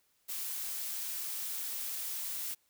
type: noise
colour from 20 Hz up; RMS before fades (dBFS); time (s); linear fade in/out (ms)
blue; -38; 0.28-2.55; 20
effects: white hiss -73 dBFS RMS until 2.69 s